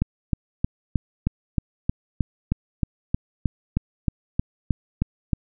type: click train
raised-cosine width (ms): 5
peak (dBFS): -8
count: 18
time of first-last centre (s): 0.02-5.332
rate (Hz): 3.2
effects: none

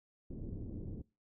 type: low-pass noise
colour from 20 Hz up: pink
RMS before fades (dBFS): -43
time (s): 0.3-1.02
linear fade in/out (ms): 10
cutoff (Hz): 360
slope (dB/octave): 24
effects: noise-tail reverb RT60 0.3 s tail -23 dB re dry

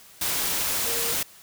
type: tone in noise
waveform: sine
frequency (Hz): 466.2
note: A#4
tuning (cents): 0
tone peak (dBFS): -34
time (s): 0.86-1.13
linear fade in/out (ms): 5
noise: white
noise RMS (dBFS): -26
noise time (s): 0.21-1.23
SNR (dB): -11
effects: white hiss -50 dBFS RMS until 1.42 s

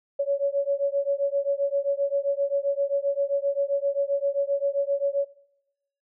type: beating tone pair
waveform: sine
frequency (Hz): 557 / 564.6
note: C#5 / C#5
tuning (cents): +8 / +32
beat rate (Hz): 7.6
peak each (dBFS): -25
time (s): 0.19-5.25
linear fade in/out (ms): 10
effects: noise-tail reverb RT60 0.8 s tail -19 dB re dry

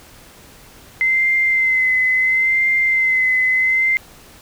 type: tone with vibrato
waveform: sine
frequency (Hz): 2063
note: C7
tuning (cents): -25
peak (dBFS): -13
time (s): 1.01-3.97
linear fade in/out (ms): 0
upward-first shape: sine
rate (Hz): 0.73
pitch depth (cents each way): 28
effects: pink hiss -44 dBFS RMS until 4.41 s

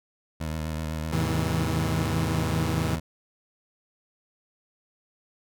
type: tone with vibrato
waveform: 20% pulse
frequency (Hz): 78.6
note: D#2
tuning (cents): +18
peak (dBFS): -24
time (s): 0.4-3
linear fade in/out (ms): 10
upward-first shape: sine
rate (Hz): 7.9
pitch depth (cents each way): 41
type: chord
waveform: sawtooth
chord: Ab augmented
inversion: none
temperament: just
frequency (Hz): 103.83 / 129.78 / 162.23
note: Ab2 / C3 / E3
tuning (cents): 0 / -14 / -27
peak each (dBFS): -26 / -27 / -24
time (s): 1.12-2.96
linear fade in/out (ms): 10
effects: none

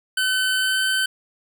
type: tone with pitch glide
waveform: 25% pulse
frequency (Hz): 1521 to 1532.5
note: F#6 to G6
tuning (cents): +47 to -40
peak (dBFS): -15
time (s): 0.17-1.06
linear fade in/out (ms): 5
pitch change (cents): +13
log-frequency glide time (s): 0.55-0.83
effects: none

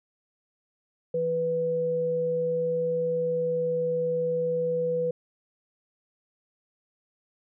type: tone pair together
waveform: sine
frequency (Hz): 164.81 / 493.9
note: E3 / B4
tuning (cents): 0 / 0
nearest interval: octave + perfect fifth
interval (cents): 1900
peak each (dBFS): -35 / -24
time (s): 1.14-5.11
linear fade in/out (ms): 5
effects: none

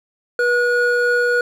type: tone pair together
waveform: triangle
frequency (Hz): 484.8 / 1451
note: B4 / F#6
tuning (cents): -32 / -34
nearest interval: octave + perfect fifth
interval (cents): 1898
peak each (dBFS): -15 / -15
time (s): 0.39-1.41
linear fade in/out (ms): 2
effects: none

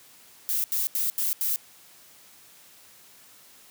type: noise bursts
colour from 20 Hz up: violet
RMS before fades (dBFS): -26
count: 5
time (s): 0.49-1.56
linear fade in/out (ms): 0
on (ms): 150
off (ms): 80
effects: white hiss -53 dBFS RMS until 3.7 s + high-pass 80 Hz 12 dB/octave

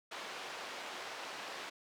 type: band-pass noise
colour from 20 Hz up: pink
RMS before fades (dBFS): -45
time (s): 0.11-1.7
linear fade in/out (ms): 10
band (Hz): 550 to 4400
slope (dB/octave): 12
effects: none

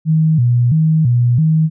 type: tone with vibrato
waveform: sine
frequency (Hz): 138.59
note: C#3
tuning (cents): 0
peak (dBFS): -9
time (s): 0.05-1.7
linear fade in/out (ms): 50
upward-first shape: square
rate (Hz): 1.5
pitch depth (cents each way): 230
effects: none

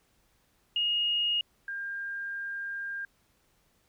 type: tone pair in turn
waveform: sine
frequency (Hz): 2863 / 1602.7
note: F7 / G6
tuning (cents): +42 / +38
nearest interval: minor seventh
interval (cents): 1004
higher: first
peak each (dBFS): -25 / -33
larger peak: first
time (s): 0.76-1.41 / 1.68-3.05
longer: second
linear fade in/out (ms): 2
effects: pink hiss -69 dBFS RMS until 3.88 s

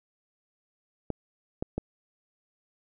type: clicks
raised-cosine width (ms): 2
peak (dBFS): -16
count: 3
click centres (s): 1.103 / 1.625 / 1.78
effects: none

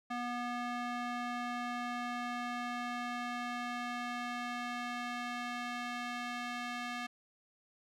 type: tone with band-pass filter sweep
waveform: square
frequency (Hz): 242.7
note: B3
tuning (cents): -30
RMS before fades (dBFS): -39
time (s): 0.1-7.07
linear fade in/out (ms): 10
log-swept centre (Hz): 1200 to 2000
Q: 0.83
effects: none

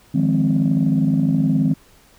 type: chord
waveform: sine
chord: F minor seventh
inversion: third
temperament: equal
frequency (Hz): 155.56 / 174.61 / 207.7 / 261.6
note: Eb3 / F3 / Ab3 / C4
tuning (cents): 0 / 0 / 0 / 0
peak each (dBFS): -18 / -21 / -20 / -18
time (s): 0.14-1.74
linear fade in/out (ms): 10
effects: tanh soft clip ceiling -8 dBFS + pink hiss -52 dBFS RMS until 2.18 s

